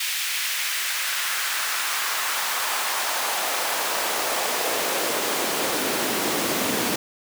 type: noise with high-pass filter sweep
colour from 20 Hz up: pink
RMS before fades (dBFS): -25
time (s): 0-6.96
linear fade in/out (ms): 5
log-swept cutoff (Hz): 2400 to 230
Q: 1.3
effects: none